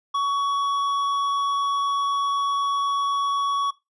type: tone with hard clipping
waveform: sine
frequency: 1123 Hz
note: C#6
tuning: 22 cents sharp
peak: -22 dBFS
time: 0.14-3.71 s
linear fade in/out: 10 ms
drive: 7 dB
effects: noise-tail reverb RT60 0.2 s tail -18 dB re dry + resampled to 24000 Hz